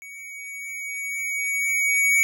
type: tone with level ramp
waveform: square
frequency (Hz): 2249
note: C#7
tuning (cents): +24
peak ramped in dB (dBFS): -39 to -16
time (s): 0.02-2.23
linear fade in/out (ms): 0
effects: none